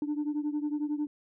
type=beating tone pair; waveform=sine; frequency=293.7 / 304.7 Hz; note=D4 / D#4; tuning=0 / -36 cents; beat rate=11 Hz; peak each=-29 / -32 dBFS; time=0.02-1.07 s; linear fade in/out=2 ms; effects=tanh soft clip ceiling -25 dBFS